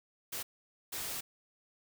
white noise bursts at uneven times, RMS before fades -39 dBFS, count 2, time 0.32-0.43 / 0.92-1.21 s, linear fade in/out 10 ms, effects none

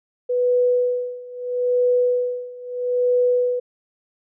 sine tone with tremolo, 493.9 Hz, B4, in tune, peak -14 dBFS, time 0.29-3.6 s, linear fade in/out 10 ms, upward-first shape sine, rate 0.77 Hz, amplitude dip 90%, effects none

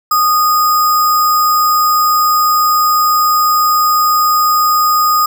sine tone with sample-and-hold, 1234 Hz, D#6, 15 cents flat, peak -8 dBFS, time 0.11-5.26 s, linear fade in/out 5 ms, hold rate 6300 Hz, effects none

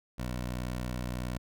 15% pulse tone, 61.6 Hz, B1, 4 cents flat, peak -27 dBFS, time 0.18-1.38 s, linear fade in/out 10 ms, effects none

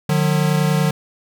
square tone pair together, 150.82 / 181.2 Hz, D3 / F#3, +46 / -36 cents, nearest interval minor third, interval 318 cents, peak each -17 / -20 dBFS, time 0.09-0.91 s, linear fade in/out 5 ms, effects none

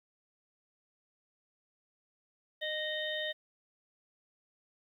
harmonic tone with a mistuned harmonic, 613 Hz, D#5, 26 cents flat, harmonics 1 / 3 / 5 / 6, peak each -38 / -38 / -41 / -39 dBFS, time 2.61-3.33 s, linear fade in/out 20 ms, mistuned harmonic 3, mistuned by +23 cents, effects 11-bit

